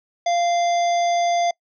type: harmonic tone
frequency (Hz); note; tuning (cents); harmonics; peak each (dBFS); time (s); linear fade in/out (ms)
693; F5; -14; 1 / 3 / 5 / 7 / 9; -17 / -31 / -34 / -37 / -36; 0.26-1.51; 5
effects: noise-tail reverb RT60 0.1 s tail -25 dB re dry